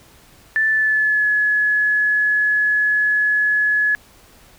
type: tone with pitch glide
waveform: sine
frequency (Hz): 1760 to 1699.1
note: A6 to G#6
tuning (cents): 0 to +39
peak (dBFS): -14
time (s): 0.56-3.95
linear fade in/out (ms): 0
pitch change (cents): -61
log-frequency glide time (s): 0.68-1.27
effects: pink hiss -49 dBFS RMS until 4.58 s